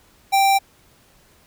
square tone, 784 Hz, G5, in tune, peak -14 dBFS, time 0.32-0.59 s, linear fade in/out 20 ms, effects pink hiss -55 dBFS RMS until 1.46 s

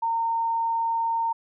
sine tone, 916 Hz, A#5, 31 cents flat, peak -22 dBFS, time 0.02-1.33 s, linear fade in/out 10 ms, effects none

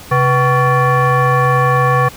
sine tone with frequency modulation, 493.9 Hz, B4, in tune, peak -9 dBFS, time 0.11-2.09 s, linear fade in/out 10 ms, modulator 627 Hz, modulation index 1.7, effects pink hiss -35 dBFS RMS until 2.16 s

